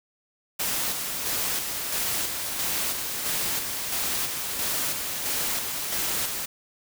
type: noise with tremolo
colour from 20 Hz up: white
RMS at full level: -27 dBFS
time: 0.59-6.46 s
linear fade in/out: 10 ms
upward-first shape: square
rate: 1.5 Hz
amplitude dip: 35%
effects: none